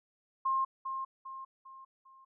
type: tone with echo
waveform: sine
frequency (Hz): 1064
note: C6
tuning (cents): +29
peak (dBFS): -27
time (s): 0.45-0.65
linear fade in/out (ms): 10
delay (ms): 400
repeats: 4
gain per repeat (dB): -7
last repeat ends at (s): 2.25
effects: none